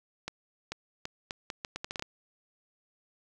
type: accelerating click train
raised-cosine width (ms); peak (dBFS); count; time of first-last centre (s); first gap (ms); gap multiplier
0.2; -18; 12; 0.28-2.024; 440; 0.76
effects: none